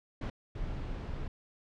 brown noise bursts at uneven times, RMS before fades -37 dBFS, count 2, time 0.21-0.3 / 0.55-1.28 s, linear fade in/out 5 ms, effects low-pass 4000 Hz 12 dB/octave

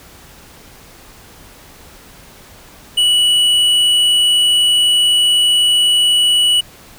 sine tone with hard clipping, 2944 Hz, F#7, 9 cents flat, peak -11 dBFS, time 2.97-6.61 s, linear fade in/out 10 ms, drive 7 dB, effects pink hiss -41 dBFS RMS until 6.98 s

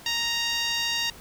10% pulse tone with band-pass filter, 932.3 Hz, A#5, in tune, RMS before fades -27 dBFS, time 0.06-1.1 s, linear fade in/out 2 ms, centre 3800 Hz, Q 0.72, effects pink hiss -47 dBFS RMS until 1.2 s

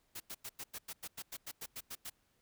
white noise bursts, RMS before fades -44 dBFS, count 14, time 0.15-2.1 s, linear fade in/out 10 ms, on 52 ms, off 94 ms, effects pink hiss -75 dBFS RMS until 2.41 s

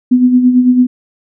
sine tone with tremolo, 250 Hz, B3, 21 cents sharp, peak -3 dBFS, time 0.11-0.87 s, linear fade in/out 10 ms, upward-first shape sine, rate 9 Hz, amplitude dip 55%, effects none

